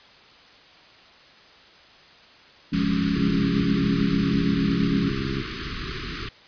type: chord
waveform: sine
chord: Db major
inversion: first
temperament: equal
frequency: 174.61 / 207.7 / 277.2 Hz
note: F3 / Ab3 / Db4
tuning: 0 / 0 / 0 cents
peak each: -25 dBFS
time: 2.72-5.1 s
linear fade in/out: 10 ms
type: band-stop noise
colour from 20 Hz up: pink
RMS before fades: -31 dBFS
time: 2.73-6.29 s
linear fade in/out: 5 ms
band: 430 to 1100 Hz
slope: 96 dB/octave
type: harmonic tone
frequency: 67.1 Hz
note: C2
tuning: 44 cents sharp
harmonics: 2 / 3 / 4 / 5 / 6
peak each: -30 / -32 / -33 / -34 / -35 dBFS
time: 3.15-5.42 s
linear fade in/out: 10 ms
effects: white hiss -50 dBFS RMS until 6.47 s + resampled to 11025 Hz